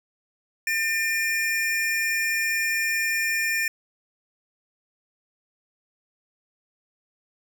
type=tone pair together; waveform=square; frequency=1802.5 / 2406 Hz; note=A6 / D7; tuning=+41 / +41 cents; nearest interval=perfect fourth; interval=500 cents; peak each=-26 dBFS; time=0.67-3.68 s; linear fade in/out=2 ms; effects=none